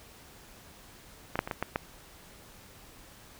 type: clicks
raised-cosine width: 0.5 ms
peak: -16 / -10 / -21 / -16 / -14 / -13 dBFS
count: 6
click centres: 1.356 / 1.391 / 1.475 / 1.512 / 1.626 / 1.759 s
effects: pink hiss -53 dBFS RMS until 3.39 s